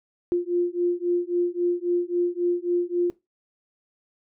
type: beating tone pair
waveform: sine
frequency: 349.2 / 352.9 Hz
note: F4 / F4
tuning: 0 / +18 cents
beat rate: 3.7 Hz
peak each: -24 dBFS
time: 0.32-3.1 s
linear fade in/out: 0 ms
effects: noise-tail reverb RT60 0.2 s tail -19 dB re dry